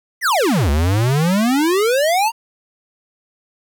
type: exponential two-way sweep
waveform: square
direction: down then up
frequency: 2106 to 68.7 to 949 Hz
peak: -14 dBFS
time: 0.21-2.32 s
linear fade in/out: 50 ms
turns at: 0.7 s
effects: 9-bit